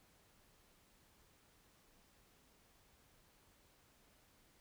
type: silence
effects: pink hiss -70 dBFS RMS until 4.6 s